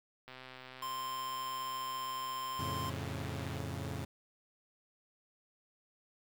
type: click train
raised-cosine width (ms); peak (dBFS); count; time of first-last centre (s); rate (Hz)
0.3; -33; 427; 0.28-3.582; 129
type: tone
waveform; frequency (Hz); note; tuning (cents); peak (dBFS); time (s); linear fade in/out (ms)
square; 1046.5; C6; 0; -38; 0.82-2.9; 5
type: chord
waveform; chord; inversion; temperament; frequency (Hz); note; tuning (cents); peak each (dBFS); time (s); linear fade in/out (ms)
sawtooth; F augmented; none; equal; 87.31 / 110 / 138.59; F2 / A2 / C#3; 0 / 0 / 0; -38 / -39 / -38; 2.59-4.05; 5
effects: 10-bit